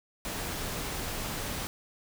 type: noise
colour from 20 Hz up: pink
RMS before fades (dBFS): -35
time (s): 0.25-1.67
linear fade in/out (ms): 0
effects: none